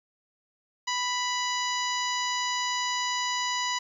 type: harmonic tone with a mistuned harmonic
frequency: 990 Hz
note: B5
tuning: 4 cents sharp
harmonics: 1 / 2 / 3 / 4 / 5 / 6 / 7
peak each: -30 / -33 / -35 / -36 / -37 / -38 / -38 dBFS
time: 0.87-3.79 s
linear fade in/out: 10 ms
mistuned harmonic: 3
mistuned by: -16 cents
effects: 10-bit